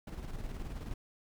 brown noise with tremolo, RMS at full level -39 dBFS, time 0.07-0.94 s, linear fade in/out 5 ms, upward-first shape square, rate 19 Hz, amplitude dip 45%, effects none

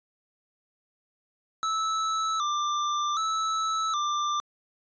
square tone with vibrato, 1245 Hz, D#6, 1 cent sharp, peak -26 dBFS, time 1.63-4.4 s, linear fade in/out 0 ms, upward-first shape square, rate 0.65 Hz, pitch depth 85 cents each way, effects resampled to 16000 Hz

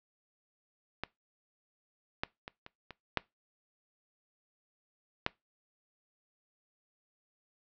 clicks, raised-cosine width 0.3 ms, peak -18 / -15 / -25 / -30 / -28 / -11 / -12 dBFS, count 7, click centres 1.036 / 2.235 / 2.479 / 2.664 / 2.907 / 3.173 / 5.264 s, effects noise-tail reverb RT60 0.2 s tail -22 dB re dry + low-pass 5000 Hz 12 dB/octave

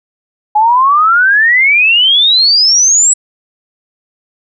sine exponential sweep, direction up, 830.6 to 7902 Hz, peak -5 dBFS, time 0.55-3.14 s, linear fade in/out 10 ms, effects none

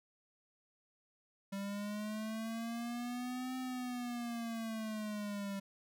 square linear two-way sweep, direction up then down, 195.9 to 257.9 to 195.9 Hz, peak -39 dBFS, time 1.52-5.6 s, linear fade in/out 10 ms, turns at 3.57 s, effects none

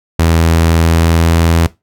sawtooth tone with pitch glide, 82.41 to 83.13 Hz, E2 to E2, 0 to +15 cents, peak -4 dBFS, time 0.19-1.67 s, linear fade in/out 5 ms, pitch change +15 cents, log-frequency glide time 0.75-1.36 s, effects noise-tail reverb RT60 0.2 s tail -18 dB re dry

